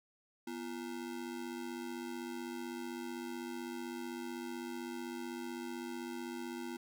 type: ring-modulated tone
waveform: square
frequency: 293.7 Hz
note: D4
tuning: in tune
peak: -38 dBFS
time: 0.47-6.77 s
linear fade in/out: 5 ms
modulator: 47.9 Hz
effects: none